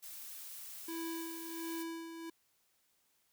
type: noise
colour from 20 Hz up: blue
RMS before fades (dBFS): -48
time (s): 0.02-1.84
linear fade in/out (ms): 20
type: tone with tremolo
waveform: square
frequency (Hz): 330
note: E4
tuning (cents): +2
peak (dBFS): -39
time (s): 0.88-2.3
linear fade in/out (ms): 5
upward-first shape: sine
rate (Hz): 1.4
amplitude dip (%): 55
effects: white hiss -75 dBFS RMS until 3.32 s